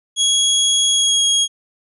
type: tone with pitch glide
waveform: 25% pulse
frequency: 3322 to 3288 Hz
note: G#7 to G#7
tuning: 0 to -18 cents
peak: -9 dBFS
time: 0.16-1.48 s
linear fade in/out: 50 ms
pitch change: -18 cents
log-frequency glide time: 0.92-1.24 s
effects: resampled to 32000 Hz